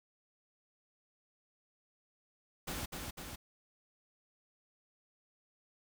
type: noise with echo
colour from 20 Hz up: pink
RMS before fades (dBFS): -40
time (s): 2.67-2.86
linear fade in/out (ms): 10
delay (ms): 250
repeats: 2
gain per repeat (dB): -3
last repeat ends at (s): 3.36
effects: none